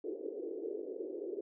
white band-pass noise, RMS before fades -41 dBFS, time 0.04-1.41 s, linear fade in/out 5 ms, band 340 to 450 Hz, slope 48 dB/octave, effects none

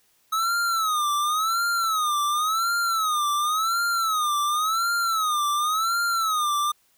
square tone with vibrato, 1279 Hz, D#6, 47 cents sharp, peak -22 dBFS, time 0.32-6.72 s, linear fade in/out 10 ms, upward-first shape sine, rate 0.92 Hz, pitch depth 150 cents each way, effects white hiss -64 dBFS RMS until 6.97 s

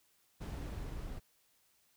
brown noise with level ramp, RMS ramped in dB -40 to -44 dBFS, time 0.4-1.2 s, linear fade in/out 20 ms, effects white hiss -72 dBFS RMS until 1.96 s

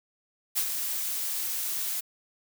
blue noise with ADSR envelope, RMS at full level -25 dBFS, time 0.55-2.01 s, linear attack 27 ms, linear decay 67 ms, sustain -6 dB, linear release 14 ms, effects none

